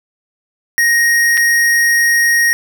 square tone with dropouts, 1872 Hz, A#6, 7 cents sharp, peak -10 dBFS, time 0.78-2.53 s, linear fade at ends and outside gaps 0 ms, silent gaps 1.372-1.376 s, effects none

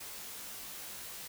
white noise with comb filter, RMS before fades -45 dBFS, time 0-1.28 s, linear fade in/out 10 ms, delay 17 ms, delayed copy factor -0.8, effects none

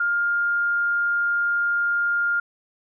sine tone, 1407 Hz, F6, 12 cents sharp, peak -19 dBFS, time 0-2.4 s, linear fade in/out 5 ms, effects none

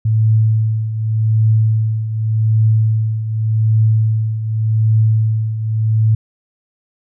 sine tone with tremolo, 110 Hz, A2, in tune, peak -8 dBFS, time 0.05-6.15 s, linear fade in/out 5 ms, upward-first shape triangle, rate 0.86 Hz, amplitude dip 70%, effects none

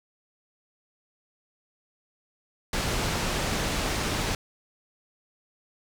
pink low-pass noise, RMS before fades -28 dBFS, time 2.73-4.35 s, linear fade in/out 2 ms, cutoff 7600 Hz, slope 12 dB/octave, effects none

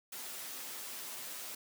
white noise with comb filter, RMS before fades -44 dBFS, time 0.12-1.55 s, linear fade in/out 5 ms, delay 7.9 ms, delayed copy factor +0.55, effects high-pass 200 Hz 12 dB/octave

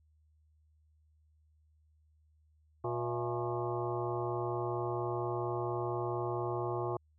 harmonic tone with a mistuned harmonic, 120 Hz, B2, 49 cents flat, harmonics 1 / 3 / 4 / 5 / 6 / 7 / 8 / 9 / 10, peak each -39 / -36 / -43 / -47 / -41 / -42 / -50 / -42 / -50 dBFS, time 2.84-6.97 s, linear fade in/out 5 ms, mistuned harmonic 6, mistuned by -110 cents, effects added 77 Hz sine -65 dBFS peak until 7.18 s

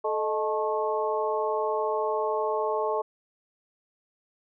harmonic tone with a mistuned harmonic, 217.5 Hz, A3, 20 cents flat, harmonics 2 / 3 / 4 / 5, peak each -28 / -30 / -31 / -32 dBFS, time 0.04-3.02 s, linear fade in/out 10 ms, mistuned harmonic 3, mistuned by -84 cents, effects none

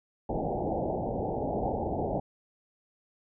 white low-pass noise, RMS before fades -31 dBFS, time 0.29-2.2 s, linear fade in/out 5 ms, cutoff 840 Hz, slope 96 dB/octave, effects none

